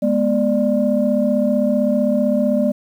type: tone cluster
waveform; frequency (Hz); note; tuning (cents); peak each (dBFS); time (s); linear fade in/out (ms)
sine; 209.6 / 245.2 / 592; G#3 / B3 / D5; +16 / -12 / +14; -18; 0.02-2.72; 10
effects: tanh soft clip ceiling -5 dBFS + 8-bit